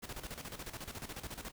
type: noise with tremolo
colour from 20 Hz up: pink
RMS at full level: -43 dBFS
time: 0.02-1.52 s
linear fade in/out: 20 ms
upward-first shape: square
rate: 14 Hz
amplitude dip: 70%
effects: none